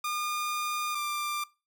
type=tone pair in turn; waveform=sawtooth; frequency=1212 / 1187.7 Hz; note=D#6 / D6; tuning=-46 / +19 cents; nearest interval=unison; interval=35 cents; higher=first; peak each=-26 dBFS; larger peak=neither; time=0.04-0.95 / 0.95-1.44 s; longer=first; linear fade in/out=5 ms; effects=noise-tail reverb RT60 0.3 s tail -23 dB re dry